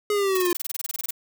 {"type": "linear sweep", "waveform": "square", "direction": "down", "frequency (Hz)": [420.2, 346.1], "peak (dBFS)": -21, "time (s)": [0.1, 0.53], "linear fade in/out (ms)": 2}
{"type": "noise bursts", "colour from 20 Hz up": "blue", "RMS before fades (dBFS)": -28, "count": 16, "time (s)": [0.35, 1.109], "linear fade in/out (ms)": 5, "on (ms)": 24, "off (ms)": 25}
{"effects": []}